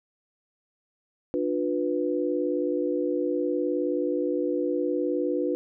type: chord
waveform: sine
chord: B diminished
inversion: first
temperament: just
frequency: 296.3 / 355.6 / 493.9 Hz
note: D4 / F4 / B4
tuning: +15 / +31 / 0 cents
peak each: -28 dBFS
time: 1.34-5.55 s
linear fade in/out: 0 ms
effects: none